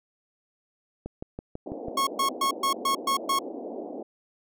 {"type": "click train", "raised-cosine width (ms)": 2, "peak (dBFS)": -21, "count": 6, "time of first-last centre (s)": [1.06, 1.884], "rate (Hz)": 6.07}
{"type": "band-pass noise", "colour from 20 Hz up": "pink", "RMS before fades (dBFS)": -37, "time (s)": [1.66, 4.03], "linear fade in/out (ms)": 5, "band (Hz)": [240, 730], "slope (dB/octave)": 48}
{"type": "tone bursts", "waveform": "45% pulse", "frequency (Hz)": 1094, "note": "C#6", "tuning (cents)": -23, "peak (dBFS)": -22, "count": 7, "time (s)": [1.97, 3.39], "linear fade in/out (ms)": 5, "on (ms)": 100, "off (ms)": 120}
{"effects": []}